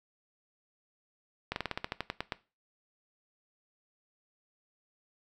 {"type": "slowing click train", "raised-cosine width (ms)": 0.3, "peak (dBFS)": -16, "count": 12, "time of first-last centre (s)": [1.52, 2.322], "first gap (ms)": 41, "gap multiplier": 1.11, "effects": ["noise-tail reverb RT60 0.3 s tail -18 dB re dry"]}